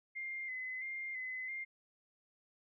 sine tone with vibrato, 2070 Hz, C7, 19 cents flat, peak -39 dBFS, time 0.15-1.65 s, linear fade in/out 20 ms, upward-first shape square, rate 1.5 Hz, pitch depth 34 cents each way, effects none

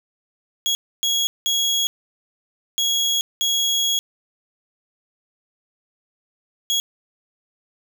30% pulse tone bursts at uneven times, 3322 Hz, G#7, in tune, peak -15 dBFS, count 6, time 0.66-0.75 / 1.03-1.27 / 1.46-1.87 / 2.78-3.21 / 3.41-3.99 / 6.7-6.8 s, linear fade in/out 0 ms, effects none

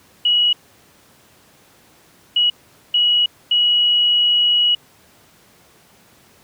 sine tone bursts at uneven times, 2915 Hz, F#7, 26 cents flat, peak -12 dBFS, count 4, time 0.25-0.53 / 2.36-2.5 / 2.94-3.26 / 3.51-4.75 s, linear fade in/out 5 ms, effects pink hiss -51 dBFS RMS until 6.43 s + high-pass 100 Hz 12 dB/octave

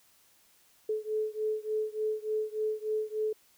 sine beating tone pair, 430 / 433.4 Hz, A4 / A4, -40 / -26 cents, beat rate 3.4 Hz, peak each -32 / -33 dBFS, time 0.89-3.33 s, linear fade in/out 5 ms, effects white hiss -64 dBFS RMS until 3.57 s

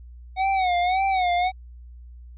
square tone with vibrato, 740 Hz, F#5, in tune, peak -20 dBFS, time 0.36-1.52 s, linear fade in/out 50 ms, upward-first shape sine, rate 1.8 Hz, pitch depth 94 cents each way, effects added 60 Hz sine -40 dBFS peak until 2.37 s + resampled to 8000 Hz

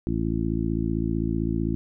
harmonic tone, 55.6 Hz, A1, 19 cents sharp, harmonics 1 / 2 / 3 / 4 / 5 / 6, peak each -30 / -30 / -30 / -30 / -30 / -30 dBFS, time 0.07-1.75 s, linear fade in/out 0 ms, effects none

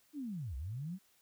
sine linear two-way sweep, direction down then up, 311.1 to 59.2 to 197.7 Hz, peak -38 dBFS, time 0.13-0.99 s, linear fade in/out 50 ms, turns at 0.56 s, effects white hiss -70 dBFS RMS until 1.21 s

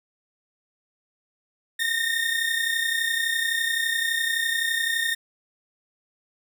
30% pulse tone pair together, 1817 / 1848.8 Hz, A#6 / A#6, -45 / -15 cents, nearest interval unison, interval 30 cents, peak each -23 dBFS, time 1.79-5.15 s, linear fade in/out 10 ms, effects none

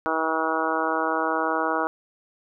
harmonic tone, 160.3 Hz, E3, 48 cents flat, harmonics 2 / 3 / 4 / 5 / 6 / 7 / 8 / 9, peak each -30 / -30 / -30 / -30 / -30 / -30 / -30 / -30 dBFS, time 0.06-1.87 s, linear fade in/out 0 ms, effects none

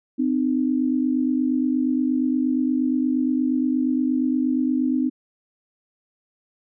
sine tone pair together, 256.3 / 304.8 Hz, C4 / D#4, -36 / -36 cents, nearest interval minor third, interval 300 cents, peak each -20 / -23 dBFS, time 0.18-5.1 s, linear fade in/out 20 ms, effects none

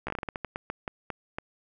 slowing click train, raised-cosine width 0.5 ms, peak -17 dBFS, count 15, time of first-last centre 0.07-1.385 s, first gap 14 ms, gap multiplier 1.26, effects none

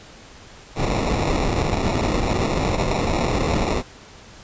pink noise with sample-and-hold, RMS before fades -21 dBFS, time 0.75-3.83 s, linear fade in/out 50 ms, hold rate 1575 Hz, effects pink hiss -44 dBFS RMS until 4.43 s + resampled to 16000 Hz

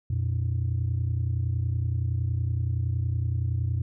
sine tone pair together, 87.98 / 118.7 Hz, F2 / A#2, +13 / +32 cents, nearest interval perfect fourth, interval 519 cents, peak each -25 dBFS, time 0.1-3.82 s, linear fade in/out 5 ms, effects tanh soft clip ceiling -20 dBFS

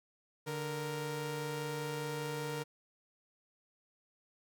sawtooth tone pair together, 147.06 / 466.2 Hz, D3 / A#4, +3 / 0 cents, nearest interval octave + minor sixth, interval 1997 cents, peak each -36 / -35 dBFS, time 0.46-2.64 s, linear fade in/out 20 ms, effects none

